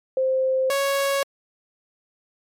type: tone pair in turn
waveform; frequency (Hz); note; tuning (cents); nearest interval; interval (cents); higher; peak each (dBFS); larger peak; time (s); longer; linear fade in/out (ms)
sine / sawtooth; 523.3 / 554.4; C5 / C#5; 0 / 0; minor second; 100; second; -18 / -16; second; 0.17-0.7 / 0.7-1.23; neither; 2
effects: MP3 64 kbps